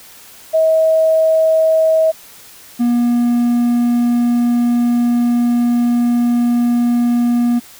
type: tone pair in turn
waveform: sine / triangle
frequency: 640 / 239.7 Hz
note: D#5 / A#3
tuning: +49 / +48 cents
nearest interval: octave + perfect fourth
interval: 1701 cents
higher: first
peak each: -9 dBFS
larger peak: neither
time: 0.53-2.12 / 2.79-7.6 s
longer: second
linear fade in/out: 20 ms
effects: white hiss -40 dBFS RMS until 7.79 s